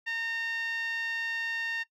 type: tone with band-pass filter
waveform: 10% pulse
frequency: 916 Hz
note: A#5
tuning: 31 cents flat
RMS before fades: -33 dBFS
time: 0.06-1.84 s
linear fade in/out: 20 ms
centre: 2100 Hz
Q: 8.7
effects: noise-tail reverb RT60 0.1 s tail -18 dB re dry